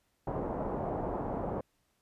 white low-pass noise, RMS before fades -35 dBFS, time 0.27-1.61 s, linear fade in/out 5 ms, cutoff 810 Hz, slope 24 dB/octave, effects pink hiss -75 dBFS RMS until 2.01 s + resampled to 32000 Hz

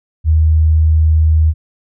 sine tone, 78.8 Hz, D#2, 23 cents sharp, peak -7 dBFS, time 0.24-1.54 s, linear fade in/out 50 ms, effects none

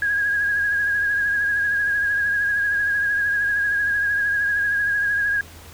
sine tone with vibrato, 1645 Hz, G#6, 17 cents flat, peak -18 dBFS, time 0.02-5.41 s, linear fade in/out 2 ms, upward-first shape triangle, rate 13 Hz, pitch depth 44 cents each way, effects added 83 Hz sine -44 dBFS peak until 5.73 s + pink hiss -44 dBFS RMS until 5.73 s

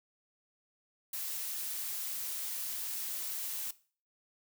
blue noise, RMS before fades -38 dBFS, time 1.13-3.71 s, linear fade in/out 5 ms, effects noise-tail reverb RT60 0.4 s tail -18 dB re dry

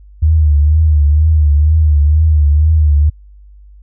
sine tone with vibrato, 76 Hz, D#2, 40 cents flat, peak -6 dBFS, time 0.22-3.1 s, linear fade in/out 10 ms, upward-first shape triangle, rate 2.1 Hz, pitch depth 94 cents each way, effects added 50 Hz sine -36 dBFS peak until 3.82 s

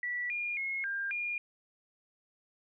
sine tone with pitch steps, 1954 / 2419 / 2165 / 1598 / 2420 Hz, B6 / D#7 / C#7 / G6 / D#7, -19 / -49 / -41 / +33 / -49 cents, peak -32 dBFS, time 0.03-1.38 s, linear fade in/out 2 ms, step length 270 ms, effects none

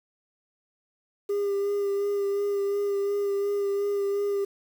sine tone with vibrato, 402.4 Hz, G4, 45 cents sharp, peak -21 dBFS, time 1.29-4.45 s, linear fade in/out 10 ms, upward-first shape sine, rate 2.8 Hz, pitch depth 20 cents each way, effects tanh soft clip ceiling -23 dBFS + 8-bit

